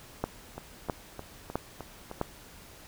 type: two click trains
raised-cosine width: 1 ms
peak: -14 / -24 dBFS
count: 4 / 6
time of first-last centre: 0.24-2.214 / 0.58-2.114 s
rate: 1.52 / 3.26 Hz
effects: pink hiss -51 dBFS RMS until 2.87 s